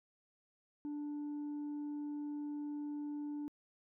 sine tone, 293.7 Hz, D4, in tune, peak -36 dBFS, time 0.85-3.48 s, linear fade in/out 0 ms, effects tanh soft clip ceiling -38 dBFS

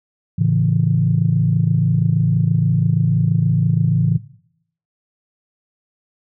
sine chord, A major, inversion none, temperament equal, 110 / 138.59 / 164.81 Hz, A2 / C#3 / E3, 0 / 0 / 0 cents, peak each -17 dBFS, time 0.38-4.18 s, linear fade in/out 10 ms, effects noise-tail reverb RT60 0.7 s tail -18 dB re dry + tanh soft clip ceiling -3 dBFS

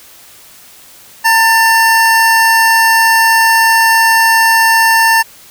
square tone pair together, 911.4 / 1776 Hz, A#5 / A6, -39 / +16 cents, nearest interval octave, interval 1155 cents, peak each -10 dBFS, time 1.24-5.23 s, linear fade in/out 20 ms, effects white hiss -39 dBFS RMS until 5.5 s

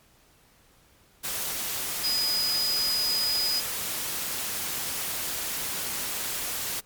sine tone in noise, 4968 Hz, D#8, 3 cents flat, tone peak -24 dBFS, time 2.03-3.61 s, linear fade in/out 20 ms, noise white, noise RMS -31 dBFS, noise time 1.23-6.81 s, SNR +4 dB, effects pink hiss -60 dBFS RMS until 6.85 s + MP3 96 kbps

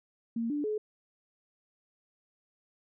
sine tone with pitch steps, 230.4 / 293.1 / 426.1 Hz, A#3 / D4 / G#4, -20 / -3 / +44 cents, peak -29 dBFS, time 0.36-0.78 s, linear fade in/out 5 ms, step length 140 ms, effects none

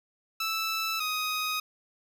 15% pulse tone pair in turn, 1318.5 / 1252.6 Hz, E6 / D#6, 0 / +11 cents, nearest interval minor second, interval 89 cents, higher first, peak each -22 dBFS, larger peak neither, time 0.4-1 / 1-1.6 s, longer neither, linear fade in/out 5 ms, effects none

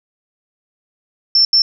sine tone bursts at uneven times, 5370 Hz, E8, 31 cents sharp, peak -8 dBFS, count 2, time 1.35-1.45 / 1.53-1.62 s, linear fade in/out 2 ms, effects none

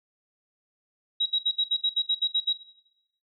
sine tone bursts, 3842 Hz, B7, 48 cents flat, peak -21 dBFS, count 11, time 1.2-2.532 s, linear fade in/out 10 ms, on 62 ms, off 65 ms, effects noise-tail reverb RT60 0.9 s tail -17 dB re dry

